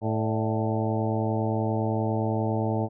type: harmonic tone with a mistuned harmonic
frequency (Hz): 110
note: A2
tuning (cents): 0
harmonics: 1 / 2 / 3 / 4 / 5 / 6 / 7 / 8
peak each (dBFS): -27 / -30 / -32 / -33 / -34 / -35 / -35 / -36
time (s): 0.01-2.89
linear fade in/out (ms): 50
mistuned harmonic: 5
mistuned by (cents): +70
effects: none